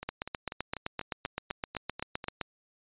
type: two click trains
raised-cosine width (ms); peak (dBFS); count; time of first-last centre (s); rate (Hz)
0.3; -16 / -22; 19 / 10; 0.09-2.413 / 0.03-2.241; 7.75 / 4.07
effects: resampled to 8000 Hz